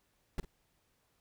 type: noise with echo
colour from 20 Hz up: brown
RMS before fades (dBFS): -31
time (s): 0.38-0.4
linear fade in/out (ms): 2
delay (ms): 49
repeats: 1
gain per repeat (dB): -15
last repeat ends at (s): 0.449
effects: pink hiss -75 dBFS RMS until 1.2 s